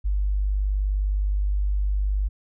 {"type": "tone", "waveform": "sine", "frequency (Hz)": 49.69, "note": "G1", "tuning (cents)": 24, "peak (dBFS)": -20, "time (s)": [0.04, 2.29], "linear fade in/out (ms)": 20, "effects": []}